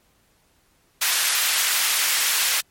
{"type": "high-pass noise", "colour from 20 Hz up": "pink", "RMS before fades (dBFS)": -21, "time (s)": [1.01, 2.61], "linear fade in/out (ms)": 10, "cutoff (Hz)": 1700, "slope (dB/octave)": 12, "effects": ["pink hiss -62 dBFS RMS until 2.7 s", "MP3 64 kbps"]}